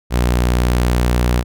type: tone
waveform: sawtooth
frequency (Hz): 60.7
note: B1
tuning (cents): -29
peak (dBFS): -9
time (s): 0.1-1.44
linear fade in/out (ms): 50
effects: none